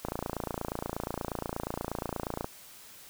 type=click train; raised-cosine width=1 ms; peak=-18 dBFS; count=69; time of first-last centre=0.05-2.444 s; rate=28.4 Hz; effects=white hiss -51 dBFS RMS until 3.09 s